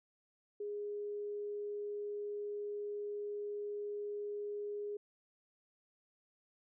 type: tone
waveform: sine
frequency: 412.8 Hz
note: G#4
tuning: 10 cents flat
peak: -38 dBFS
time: 0.6-4.97 s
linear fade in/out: 5 ms
effects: none